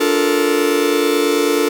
45% pulse chord, Bb major seventh, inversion first, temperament just, 291.4 / 349.6 / 437 / 466.2 Hz, D4 / F4 / A4 / Bb4, -13 / +2 / -12 / 0 cents, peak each -19 / -21 / -17 / -20 dBFS, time 0-1.69 s, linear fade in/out 10 ms, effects none

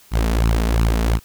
sawtooth tone with flanger, 56.1 Hz, A1, 34 cents sharp, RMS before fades -17 dBFS, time 0.11-1.2 s, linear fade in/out 50 ms, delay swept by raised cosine 0.74 to 4.74 ms, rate 2.8 Hz, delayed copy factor +0.7, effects white hiss -50 dBFS RMS until 1.24 s

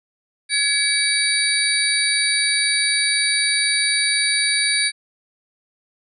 sine tone cluster, 1685 / 2276 / 3872 / 4596 / 9250 Hz, G#6 / C#7 / B7 / D8 / D9, +25 / +45 / -35 / -38 / -27 cents, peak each -26 / -22 / -23 / -22 / -23 dBFS, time 0.49-4.92 s, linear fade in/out 50 ms, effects none

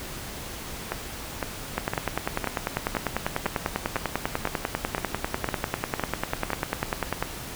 two click trains, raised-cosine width 0.5 ms, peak -11 / -9 dBFS, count 12 / 56, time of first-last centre 0.92-6.504 / 1.78-7.226 s, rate 1.97 / 10.1 Hz, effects pink hiss -37 dBFS RMS until 7.55 s

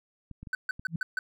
clicks, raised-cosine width 5 ms, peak -30 dBFS, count 4, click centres 0.313 / 0.43 / 0.472 / 0.795 s
triangle tone bursts, 1517 Hz, F#6, 43 cents sharp, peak -25 dBFS, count 5, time 0.53-1.19 s, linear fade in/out 2 ms, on 20 ms, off 140 ms
sine tone with exponential growth, 164.81 Hz, E3, in tune, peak -24 dBFS, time 0.88-0.96 s, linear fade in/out 5 ms, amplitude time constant 16 ms
effects none

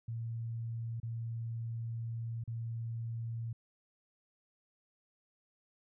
sine tone with dropouts, 115.1 Hz, A#2, 22 cents flat, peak -36 dBFS, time 0.08-3.53 s, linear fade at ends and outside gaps 5 ms, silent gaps 1.001-1.03 / 2.439-2.476 s, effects none

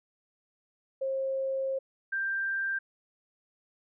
sine tone pair in turn, 535 / 1579.7 Hz, C5 / G6, +38 / +13 cents, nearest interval octave + perfect fifth, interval 1875 cents, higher second, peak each -28 dBFS, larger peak neither, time 1.01-1.79 / 2.12-2.79 s, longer first, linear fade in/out 10 ms, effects none

